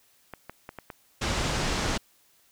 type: clicks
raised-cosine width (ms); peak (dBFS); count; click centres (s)
0.5; -23; 5; 0.337 / 0.496 / 0.691 / 0.787 / 0.902
type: low-pass noise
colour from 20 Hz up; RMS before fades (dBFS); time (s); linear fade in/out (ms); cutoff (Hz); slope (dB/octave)
pink; -28; 1.21-1.98; 10; 7400; 24
effects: white hiss -63 dBFS RMS until 2.51 s